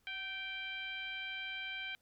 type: tone with frequency modulation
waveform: sine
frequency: 2349 Hz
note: D7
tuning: in tune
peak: -39 dBFS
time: 0.07-1.95 s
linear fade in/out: 0 ms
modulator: 798 Hz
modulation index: 1.2
effects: pink hiss -75 dBFS RMS until 2.01 s